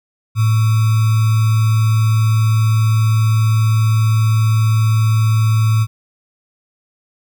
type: tone with sample-and-hold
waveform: sine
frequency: 110 Hz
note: A2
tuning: in tune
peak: -10 dBFS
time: 0.35-5.87 s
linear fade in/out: 50 ms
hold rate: 1225 Hz
effects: none